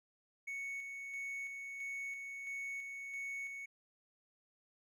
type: tone with tremolo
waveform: triangle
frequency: 2218 Hz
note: C#7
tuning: in tune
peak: -38 dBFS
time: 0.47-3.66 s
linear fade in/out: 10 ms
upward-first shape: square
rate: 1.5 Hz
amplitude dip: 35%
effects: none